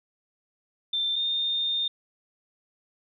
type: tone pair in turn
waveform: sine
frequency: 3568 / 3637 Hz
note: A7 / A#7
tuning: +23 / -43 cents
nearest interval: unison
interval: 34 cents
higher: second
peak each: -24 dBFS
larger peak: neither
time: 0.93-1.16 / 1.16-1.88 s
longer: second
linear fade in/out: 5 ms
effects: none